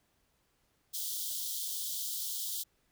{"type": "high-pass noise", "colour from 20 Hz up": "white", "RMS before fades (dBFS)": -37, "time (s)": [0.93, 2.64], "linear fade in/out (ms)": 20, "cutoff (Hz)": 3100, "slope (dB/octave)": 96, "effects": ["pink hiss -74 dBFS RMS until 2.91 s"]}